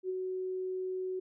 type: tone with ADSR envelope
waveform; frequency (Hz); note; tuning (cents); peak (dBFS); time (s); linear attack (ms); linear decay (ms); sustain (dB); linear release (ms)
sine; 372.1; F#4; +10; -30; 0.03-1.2; 63; 23; -3; 11
effects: none